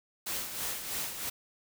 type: noise with tremolo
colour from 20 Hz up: white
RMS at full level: -34 dBFS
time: 0.26-1.3 s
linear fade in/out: 10 ms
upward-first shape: sine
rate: 3.1 Hz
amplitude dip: 55%
effects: none